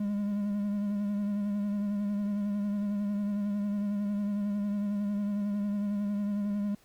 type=tone with vibrato; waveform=triangle; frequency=204.4 Hz; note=G#3; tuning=27 cents flat; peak=-26 dBFS; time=0-6.75 s; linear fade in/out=5 ms; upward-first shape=sine; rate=11 Hz; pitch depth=30 cents each way; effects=pink hiss -63 dBFS RMS until 6.84 s + Opus 48 kbps